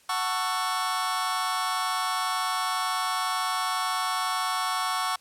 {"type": "chord", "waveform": "sawtooth", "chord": "F# minor seventh", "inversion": "none", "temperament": "just", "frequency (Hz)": [740, 888, 1110, 1332], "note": ["F#5", "A5", "C#6", "E6"], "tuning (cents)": [0, 16, 2, 18], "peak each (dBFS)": [-28, -30, -24, -29], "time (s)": [0.09, 5.16], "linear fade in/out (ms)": 5, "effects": ["white hiss -59 dBFS RMS until 5.2 s", "low-pass 11000 Hz 12 dB/octave"]}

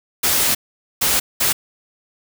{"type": "noise bursts at uneven times", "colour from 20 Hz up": "white", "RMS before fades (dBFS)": -17, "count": 3, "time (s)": [[0.23, 0.55], [1.01, 1.2], [1.4, 1.53]], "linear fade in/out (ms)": 10, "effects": []}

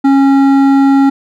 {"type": "tone with hard clipping", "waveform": "triangle", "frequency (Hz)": 274.2, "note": "C#4", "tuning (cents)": -19, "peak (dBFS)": -7, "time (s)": [0.04, 1.1], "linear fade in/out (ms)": 10, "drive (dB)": 14, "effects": []}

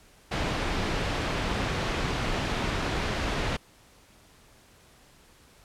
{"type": "low-pass noise", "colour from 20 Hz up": "pink", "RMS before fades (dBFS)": -29, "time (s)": [0.31, 3.57], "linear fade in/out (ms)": 10, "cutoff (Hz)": 3700, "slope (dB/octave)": 12, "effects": ["pink hiss -57 dBFS RMS until 5.64 s", "low-pass 12000 Hz 12 dB/octave"]}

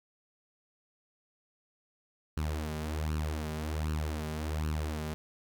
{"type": "tone with flanger", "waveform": "sawtooth", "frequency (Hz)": 77, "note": "D#2", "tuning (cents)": -17, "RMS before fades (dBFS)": -34, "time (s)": [2.37, 5.14], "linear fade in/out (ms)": 0, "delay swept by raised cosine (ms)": [0.7, 5], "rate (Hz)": 1.3, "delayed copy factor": 0.7, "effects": []}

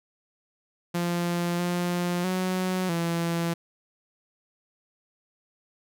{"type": "tone with pitch steps", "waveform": "sawtooth", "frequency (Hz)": [173.3, 176.1, 184.9, 168.7], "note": ["F3", "F3", "F#3", "E3"], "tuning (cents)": [-13, 15, -1, 40], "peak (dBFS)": -21, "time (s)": [0.94, 3.54], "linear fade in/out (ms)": 10, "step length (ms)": 650, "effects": []}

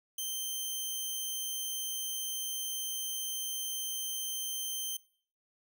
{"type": "tone", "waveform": "10% pulse", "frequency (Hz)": 3121, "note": "G7", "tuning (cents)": -8, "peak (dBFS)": -26, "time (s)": [0.18, 4.97], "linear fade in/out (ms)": 5, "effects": ["noise-tail reverb RT60 0.6 s tail -25 dB re dry"]}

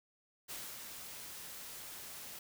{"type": "noise with ADSR envelope", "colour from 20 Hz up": "white", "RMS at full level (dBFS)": -44, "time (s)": [0.48, 2.39], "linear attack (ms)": 26, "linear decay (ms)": 260, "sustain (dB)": -4, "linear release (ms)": 4, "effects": []}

